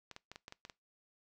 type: clicks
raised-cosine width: 0.2 ms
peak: -30 dBFS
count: 8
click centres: 0.113 / 0.164 / 0.316 / 0.359 / 0.481 / 0.524 / 0.651 / 0.698 s
effects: noise-tail reverb RT60 0.2 s tail -22 dB re dry